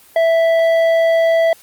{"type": "tone with tanh clipping", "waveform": "sine", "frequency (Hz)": 659.3, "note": "E5", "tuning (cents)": 0, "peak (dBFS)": -12, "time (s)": [0.16, 1.53], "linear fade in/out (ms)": 2, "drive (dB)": 9, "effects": ["white hiss -46 dBFS RMS until 1.62 s", "Opus 24 kbps"]}